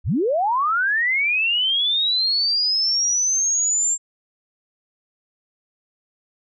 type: linear sweep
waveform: sine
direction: up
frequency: 39.16 to 7440 Hz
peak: -17 dBFS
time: 0.04-3.98 s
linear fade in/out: 50 ms
effects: none